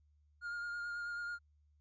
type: tone with vibrato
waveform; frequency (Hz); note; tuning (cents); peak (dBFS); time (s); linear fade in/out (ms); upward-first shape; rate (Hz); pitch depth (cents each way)
triangle; 1416; F6; +23; -37; 0.41-1.39; 50; triangle; 9.2; 20
effects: added 74 Hz sine -67 dBFS peak until 1.8 s + resampled to 16000 Hz